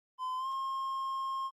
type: tone with pitch glide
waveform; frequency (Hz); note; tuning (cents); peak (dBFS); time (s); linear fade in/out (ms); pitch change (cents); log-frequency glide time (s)
triangle; 1023 to 1070.1; C6 to C6; -39 to +39; -31; 0.18-1.51; 50; +78; 0.37-0.48
effects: Opus 32 kbps